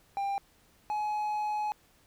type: tone pair in turn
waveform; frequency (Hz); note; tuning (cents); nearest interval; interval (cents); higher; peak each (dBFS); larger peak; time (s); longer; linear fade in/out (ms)
triangle; 795 / 844.1; G5 / G#5; +24 / +28; minor second; 104; second; -27; neither; 0.17-0.38 / 0.9-1.72; second; 0
effects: pink hiss -64 dBFS RMS until 2.06 s